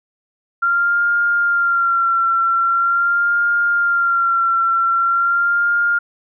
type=tone with vibrato; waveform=sine; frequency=1382 Hz; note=F6; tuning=19 cents flat; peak=-13 dBFS; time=0.62-5.99 s; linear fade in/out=10 ms; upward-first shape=sine; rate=0.43 Hz; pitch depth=33 cents each way; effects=none